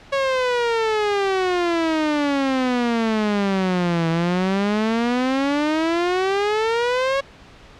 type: exponential two-way sweep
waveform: sawtooth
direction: down then up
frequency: 556 to 162.9 to 556 Hz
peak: -14 dBFS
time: 0.12-7.21 s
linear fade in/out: 10 ms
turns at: 4.09 s
effects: pink hiss -45 dBFS RMS until 7.79 s + low-pass 4000 Hz 12 dB/octave